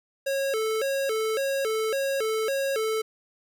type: tone with vibrato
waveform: square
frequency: 490 Hz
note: B4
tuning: 14 cents flat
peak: -25 dBFS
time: 0.26-3.02 s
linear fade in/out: 10 ms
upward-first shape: square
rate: 1.8 Hz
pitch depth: 190 cents each way
effects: none